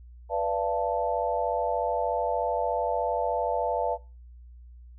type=chord; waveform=sine; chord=B half-diminished seventh; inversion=none; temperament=equal with one note detuned; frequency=493.9 / 587.3 / 684.1 / 880 Hz; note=B4 / D5 / F5 / A5; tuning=0 / 0 / -36 / 0 cents; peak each=-30 dBFS; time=0.29-3.98 s; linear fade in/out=50 ms; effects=noise-tail reverb RT60 0.3 s tail -20 dB re dry + added 60 Hz sine -45 dBFS peak until 4.98 s

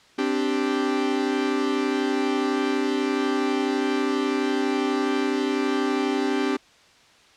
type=chord; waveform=45% pulse; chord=C suspended second; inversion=none; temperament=equal; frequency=261.6 / 293.7 / 392 Hz; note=C4 / D4 / G4; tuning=0 / 0 / 0 cents; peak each=-26 dBFS; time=0.18-6.57 s; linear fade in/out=10 ms; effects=white hiss -54 dBFS RMS until 7.36 s + low-pass 5000 Hz 12 dB/octave

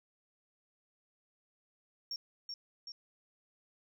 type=tone with echo; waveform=sine; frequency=5520 Hz; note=F8; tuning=21 cents flat; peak=-35 dBFS; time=2.11-2.16 s; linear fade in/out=2 ms; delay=380 ms; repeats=2; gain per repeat=-4 dB; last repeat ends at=2.92 s; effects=tanh soft clip ceiling -34 dBFS

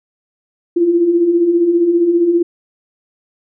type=beating tone pair; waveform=sine; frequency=329.6 / 344.6 Hz; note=E4 / F4; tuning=0 / -23 cents; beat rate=15 Hz; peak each=-19 / -10 dBFS; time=0.76-2.43 s; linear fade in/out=10 ms; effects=none

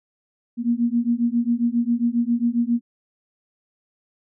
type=beating tone pair; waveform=sine; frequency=233.1 / 240.5 Hz; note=A#3 / B3; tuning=0 / -46 cents; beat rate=7.4 Hz; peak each=-21 / -21 dBFS; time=0.57-2.81 s; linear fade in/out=50 ms; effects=none

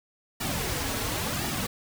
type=noise with flanger; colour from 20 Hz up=pink; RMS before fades=-30 dBFS; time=0.4-1.67 s; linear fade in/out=10 ms; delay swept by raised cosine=1.9 to 5.8 ms; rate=0.94 Hz; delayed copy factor=-0.8; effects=none

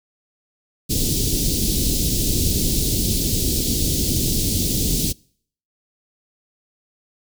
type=band-stop noise; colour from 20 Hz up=pink; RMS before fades=-20 dBFS; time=0.89-5.13 s; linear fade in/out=20 ms; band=370 to 3900 Hz; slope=24 dB/octave; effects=noise-tail reverb RT60 0.6 s tail -26 dB re dry

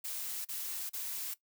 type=noise bursts; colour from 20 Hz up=blue; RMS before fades=-39 dBFS; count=3; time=0.04-1.342 s; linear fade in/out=10 ms; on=410 ms; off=36 ms; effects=noise-tail reverb RT60 0.1 s tail -17 dB re dry

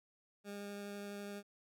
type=tone with vibrato; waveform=20% pulse; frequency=202.8 Hz; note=G#3; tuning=41 cents flat; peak=-39 dBFS; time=0.44-1.43 s; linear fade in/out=50 ms; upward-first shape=triangle; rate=12 Hz; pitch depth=9 cents each way; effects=none

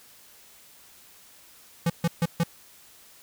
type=tone bursts; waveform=square; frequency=168.4 Hz; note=E3; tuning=37 cents sharp; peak=-21 dBFS; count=4; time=1.86-2.436 s; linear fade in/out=5 ms; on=39 ms; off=140 ms; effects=white hiss -53 dBFS RMS until 3.22 s

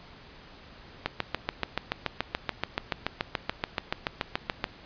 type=click train; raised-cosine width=0.3 ms; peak=-10 dBFS; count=26; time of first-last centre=1.06-4.642 s; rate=6.98 Hz; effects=pink hiss -50 dBFS RMS until 4.85 s + resampled to 11025 Hz

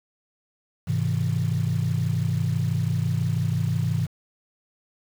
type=chord; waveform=sine; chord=Ab augmented; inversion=none; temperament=just; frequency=103.83 / 129.78 / 162.23 Hz; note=Ab2 / C3 / E3; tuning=0 / -14 / -27 cents; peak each=-25 dBFS; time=0.87-4.07 s; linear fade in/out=20 ms; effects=tanh soft clip ceiling -13 dBFS + 7-bit

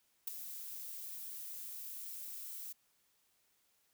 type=noise with ADSR envelope; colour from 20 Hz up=violet; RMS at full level=-35 dBFS; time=0.27-2.73 s; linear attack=8 ms; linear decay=10 ms; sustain=-11 dB; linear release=12 ms; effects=white hiss -75 dBFS RMS until 3.93 s

